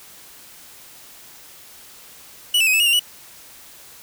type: tone with pitch steps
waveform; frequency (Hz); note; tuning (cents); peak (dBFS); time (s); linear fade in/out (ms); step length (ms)
45% pulse; 2942 / 2645 / 2520 / 2617 / 2865 / 2771 / 2939; F#7 / E7 / D#7 / E7 / F7 / F7 / F#7; -11 / +5 / +21 / -13 / +44 / -14 / -12; -14; 2.54-2.995; 5; 65
effects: white hiss -44 dBFS RMS until 4.02 s